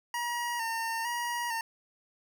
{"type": "tone with vibrato", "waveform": "25% pulse", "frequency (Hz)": 932.3, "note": "A#5", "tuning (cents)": 0, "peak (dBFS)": -27, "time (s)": [0.14, 1.61], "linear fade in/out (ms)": 2, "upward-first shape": "square", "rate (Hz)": 1.1, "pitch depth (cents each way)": 42, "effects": []}